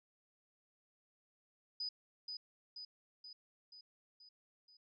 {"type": "tone with echo", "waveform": "sine", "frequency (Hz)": 4978, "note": "D#8", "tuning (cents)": 0, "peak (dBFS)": -38, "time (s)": [1.8, 1.89], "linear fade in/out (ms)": 5, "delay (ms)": 480, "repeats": 6, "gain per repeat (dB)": -4, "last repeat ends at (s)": 4.77, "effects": []}